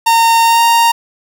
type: tone with pitch glide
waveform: 45% pulse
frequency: 917 to 928.2 Hz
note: A#5 to A#5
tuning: -29 to -8 cents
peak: -7 dBFS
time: 0.06-0.92 s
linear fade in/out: 10 ms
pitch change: +21 cents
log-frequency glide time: 0.43-0.62 s
effects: none